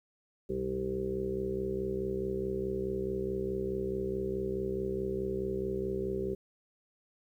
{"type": "harmonic tone with a mistuned harmonic", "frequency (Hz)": 64.7, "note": "C2", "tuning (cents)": -19, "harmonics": [1, 2, 3, 5, 6, 7, 8], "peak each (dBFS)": [-43, -44, -39, -43, -33, -42, -44], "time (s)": [0.49, 6.35], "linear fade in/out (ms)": 10, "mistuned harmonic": 2, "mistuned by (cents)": -75, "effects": ["11-bit"]}